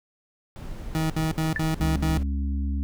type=noise; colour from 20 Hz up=brown; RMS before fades=-35 dBFS; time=0.56-2.23 s; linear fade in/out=0 ms
type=tone bursts; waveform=30% pulse; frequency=158.7 Hz; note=D#3; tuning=35 cents sharp; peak=-20 dBFS; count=6; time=0.95-2.175 s; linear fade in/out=0 ms; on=150 ms; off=65 ms
type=tone with exponential decay; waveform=sine; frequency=1760 Hz; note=A6; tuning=in tune; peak=-20 dBFS; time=1.56-1.63 s; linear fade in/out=1 ms; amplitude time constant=15 ms
type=harmonic tone; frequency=69.3 Hz; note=C#2; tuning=in tune; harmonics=1 / 3 / 4; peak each=-24 / -34 / -36 dBFS; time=1.8-2.83 s; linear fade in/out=0 ms
effects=none